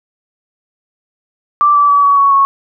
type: tone with pitch steps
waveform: sine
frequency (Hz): 1172 / 1157.9 / 1143.9 / 1130.1 / 1116.5 / 1103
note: D6 / D6 / D6 / C#6 / C#6 / C#6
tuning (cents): -4 / -25 / -46 / +33 / +12 / -9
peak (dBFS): -6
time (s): 1.61-2.45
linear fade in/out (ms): 0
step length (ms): 140
effects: none